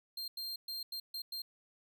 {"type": "tone bursts at uneven times", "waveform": "45% pulse", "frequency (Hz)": 4187, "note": "C8", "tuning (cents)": 0, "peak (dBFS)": -38, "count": 6, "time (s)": [[0.17, 0.28], [0.37, 0.56], [0.68, 0.83], [0.92, 1], [1.14, 1.22], [1.32, 1.42]], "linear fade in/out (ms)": 5, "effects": []}